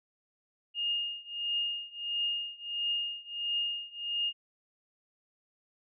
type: tone with tremolo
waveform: sine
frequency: 2838 Hz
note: F7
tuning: 27 cents sharp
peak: -27 dBFS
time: 0.74-4.33 s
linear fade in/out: 50 ms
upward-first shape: triangle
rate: 1.5 Hz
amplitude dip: 95%
effects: none